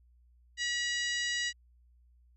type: harmonic tone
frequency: 965 Hz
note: B5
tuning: 40 cents flat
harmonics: 2 / 3 / 4 / 5 / 6 / 7 / 8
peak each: -33 / -37 / -39 / -41 / -43 / -44 / -45 dBFS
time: 0.57-1.53 s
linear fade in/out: 50 ms
effects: added 60 Hz sine -60 dBFS peak until 2.36 s